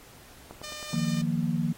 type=click train; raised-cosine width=1 ms; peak=-28 dBFS; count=5; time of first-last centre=0.51-0.934 s; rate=9.43 Hz
type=tone; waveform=5% pulse; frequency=603 Hz; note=D5; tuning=46 cents sharp; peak=-26 dBFS; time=0.63-1.22 s; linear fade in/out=10 ms
type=chord; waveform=sine; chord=Eb suspended second; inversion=none; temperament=just; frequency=155.56 / 175.01 / 233.3 Hz; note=Eb3 / F3 / Bb3; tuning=0 / +4 / +2 cents; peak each=-29 dBFS; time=0.93-1.73 s; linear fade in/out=5 ms
effects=pink hiss -52 dBFS RMS until 1.77 s + AAC 48 kbps